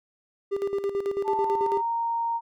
triangle tone with tremolo, 398.1 Hz, G4, 27 cents sharp, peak -21 dBFS, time 0.51-1.82 s, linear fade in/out 20 ms, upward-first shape square, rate 9.1 Hz, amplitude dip 65%
sine tone with pitch glide, 881 to 927.5 Hz, A5 to A#5, +2 to -9 cents, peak -24 dBFS, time 1.24-2.41 s, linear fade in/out 50 ms, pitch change +89 cents, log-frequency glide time 1.34-1.84 s
effects none

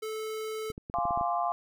square tone, 435.9 Hz, A4, 16 cents flat, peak -34 dBFS, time 0.02-0.72 s, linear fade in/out 10 ms
clicks, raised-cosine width 3 ms, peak -27 dBFS, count 8, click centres 0.702 / 0.779 / 0.899 / 0.986 / 1.054 / 1.108 / 1.175 / 1.211 s
sine chord, D half-diminished seventh, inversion first, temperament equal, 698.5 / 830.6 / 1046.5 / 1174.7 Hz, F5 / Ab5 / C6 / D6, 0 / 0 / 0 / 0 cents, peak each -29 / -34 / -33 / -35 dBFS, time 0.94-1.52 s, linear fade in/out 0 ms
effects none

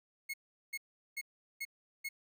40% pulse tone bursts, 2175 Hz, C#7, 33 cents flat, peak -36 dBFS, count 5, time 0.29-2.09 s, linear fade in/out 10 ms, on 48 ms, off 390 ms, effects none

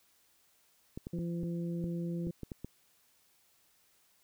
clicks, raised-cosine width 3 ms, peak -27 dBFS, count 9, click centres 0.975 / 1.069 / 1.188 / 1.434 / 1.841 / 2.27 / 2.433 / 2.518 / 2.646 s
harmonic tone, 170.7 Hz, F3, 39 cents flat, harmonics 1 / 2 / 3, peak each -34 / -41 / -48 dBFS, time 1.13-2.31 s, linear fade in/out 5 ms
effects white hiss -69 dBFS RMS until 4.23 s

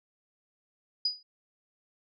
sine tone with exponential decay, 4931 Hz, D#8, 16 cents flat, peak -22 dBFS, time 1.05-1.23 s, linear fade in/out 5 ms, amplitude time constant 39 ms, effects none

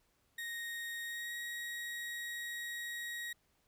35% pulse tone with pitch glide, 1864.7 to 1894 Hz, A#6 to A#6, 0 to +27 cents, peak -38 dBFS, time 0.38-3.33 s, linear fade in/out 5 ms, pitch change +27 cents, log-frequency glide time 1.04-1.34 s, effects pink hiss -75 dBFS RMS until 3.67 s

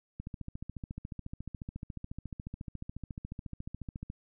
click train, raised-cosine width 5 ms, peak -27 dBFS, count 56, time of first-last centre 0.2-4.101 s, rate 14.1 Hz, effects none

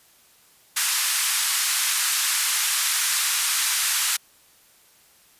white band-pass noise, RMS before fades -23 dBFS, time 0.76-4.17 s, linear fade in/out 10 ms, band 1100 to 12000 Hz, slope 24 dB/octave, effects white hiss -56 dBFS RMS until 5.39 s + resampled to 32000 Hz

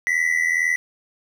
triangle tone pair together, 1939 / 2021 Hz, B6 / B6, -32 / +39 cents, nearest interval minor second, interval 71 cents, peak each -19 dBFS, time 0.07-0.76 s, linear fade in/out 0 ms, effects none

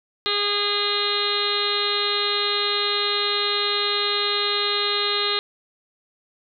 harmonic tone, 410 Hz, G#4, 22 cents flat, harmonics 1 / 2 / 3 / 4 / 5 / 6 / 7 / 8 / 9 / 10, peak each -28 / -38 / -28 / -34 / -32 / -35 / -32 / -31 / -26 / -26 dBFS, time 0.26-5.39 s, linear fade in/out 0 ms, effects none

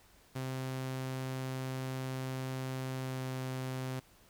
sawtooth tone with pitch glide, 130.81 to 129.98 Hz, C3 to C3, 0 to -11 cents, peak -32 dBFS, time 0.35-4 s, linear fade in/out 10 ms, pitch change -11 cents, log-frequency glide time 2.98-3.25 s, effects pink hiss -63 dBFS RMS until 4.29 s

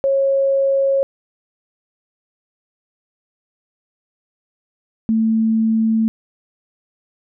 sine tone pair in turn, 546 / 222.6 Hz, C#5 / A3, -26 / +20 cents, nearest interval octave + major third, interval 1554 cents, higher first, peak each -13 dBFS, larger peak neither, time 0.04-1.03 / 5.09-6.08 s, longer neither, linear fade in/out 0 ms, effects none

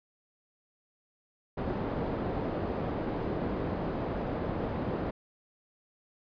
white low-pass noise, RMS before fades -33 dBFS, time 1.57-5.11 s, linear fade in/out 10 ms, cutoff 510 Hz, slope 12 dB/octave, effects resampled to 11025 Hz

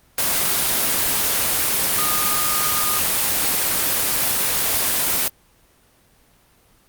sine tone in noise, 1227 Hz, D#6, 25 cents flat, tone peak -24 dBFS, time 1.98-2.99 s, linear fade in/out 2 ms, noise white, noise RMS -19 dBFS, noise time 0.18-5.28 s, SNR -8 dB, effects pink hiss -56 dBFS RMS until 6.88 s + Opus 24 kbps

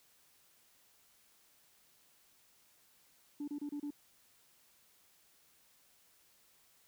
sine tone bursts, 290.9 Hz, D4, 16 cents flat, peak -36 dBFS, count 5, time 3.4-3.906 s, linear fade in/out 5 ms, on 78 ms, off 29 ms, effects tanh soft clip ceiling -35 dBFS + white hiss -68 dBFS RMS until 6.87 s

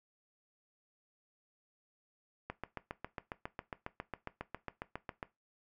click train, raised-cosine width 0.5 ms, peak -24 dBFS, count 21, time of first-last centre 2.5-5.229 s, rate 7.33 Hz, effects noise-tail reverb RT60 0.2 s tail -17 dB re dry

